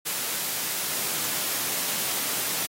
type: high-pass noise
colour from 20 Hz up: white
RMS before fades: -28 dBFS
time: 0.05-2.67 s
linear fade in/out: 20 ms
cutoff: 110 Hz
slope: 24 dB/octave
effects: AAC 48 kbps